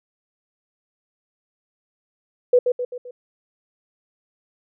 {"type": "tone with echo", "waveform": "sine", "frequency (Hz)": 493.9, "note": "B4", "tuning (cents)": 0, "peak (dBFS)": -10, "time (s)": [2.53, 2.59], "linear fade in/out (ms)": 5, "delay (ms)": 130, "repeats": 4, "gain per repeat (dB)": -6, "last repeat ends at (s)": 3.11, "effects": []}